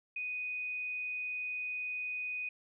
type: tone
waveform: sine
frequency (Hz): 2489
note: D#7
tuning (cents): 0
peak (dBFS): -35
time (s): 0.16-2.49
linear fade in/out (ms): 5
effects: none